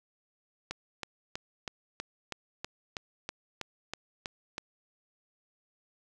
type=click train; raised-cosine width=0.2 ms; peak=-18 dBFS; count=13; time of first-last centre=0.71-4.581 s; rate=3.1 Hz; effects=none